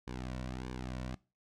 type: tone with flanger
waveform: sawtooth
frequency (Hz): 63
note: B1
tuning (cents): +35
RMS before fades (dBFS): -41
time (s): 0.07-1.15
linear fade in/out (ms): 5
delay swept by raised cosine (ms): 1.5 to 2.46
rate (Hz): 1.6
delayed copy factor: -0.75
effects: noise-tail reverb RT60 0.3 s tail -21 dB re dry + low-pass 7000 Hz 12 dB/octave